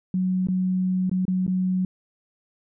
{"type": "tone with dropouts", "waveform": "sine", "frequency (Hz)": 185, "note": "F#3", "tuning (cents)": 0, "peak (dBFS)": -20, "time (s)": [0.14, 1.85], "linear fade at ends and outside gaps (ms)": 2, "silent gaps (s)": [[0.471, 0.485], [1.096, 1.114], [1.253, 1.28], [1.466, 1.478]], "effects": []}